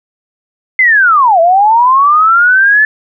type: linear two-way sweep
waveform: sine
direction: down then up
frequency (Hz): 2093 to 649 to 1750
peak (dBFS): -4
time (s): 0.79-2.85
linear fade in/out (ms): 2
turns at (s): 1.4
effects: none